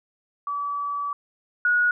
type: tone pair in turn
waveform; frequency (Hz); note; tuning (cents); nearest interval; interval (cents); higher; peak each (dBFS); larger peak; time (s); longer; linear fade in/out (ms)
sine; 1148 / 1453.6; D6 / F#6; -40 / -31; major third; 409; second; -25 / -17; second; 0.47-1.13 / 1.65-1.91; first; 2
effects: none